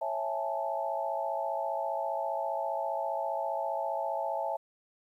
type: chord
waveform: sine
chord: A major seventh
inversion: first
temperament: just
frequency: 550 / 660 / 825 / 880 Hz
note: C#5 / E5 / G#5 / A5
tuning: -14 / +2 / -12 / 0 cents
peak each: -37 / -34 / -37 / -35 dBFS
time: 0.01-4.57 s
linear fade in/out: 10 ms
effects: 11-bit